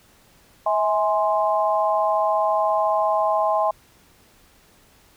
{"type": "chord", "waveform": "sine", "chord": "E augmented", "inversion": "none", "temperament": "equal with one note detuned", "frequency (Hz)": [644.9, 830.6, 1046.5], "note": ["E5", "G#5", "B#5"], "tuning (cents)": [-38, 0, 0], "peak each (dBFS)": [-21, -22, -23], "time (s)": [0.66, 3.71], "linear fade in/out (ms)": 5, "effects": ["pink hiss -55 dBFS RMS until 5.16 s"]}